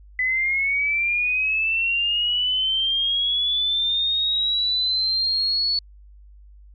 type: linear sweep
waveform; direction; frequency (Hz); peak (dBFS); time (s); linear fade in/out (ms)
sine; up; 2000 to 4435; -19; 0.19-5.79; 2
effects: added 50 Hz sine -44 dBFS peak until 6.74 s